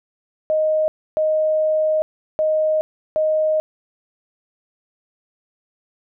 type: tone bursts at uneven times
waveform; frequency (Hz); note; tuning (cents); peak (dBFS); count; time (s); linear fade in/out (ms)
sine; 622.3; D#5; 0; -15; 4; 0.5-0.88 / 1.17-2.02 / 2.39-2.81 / 3.16-3.6; 0
effects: none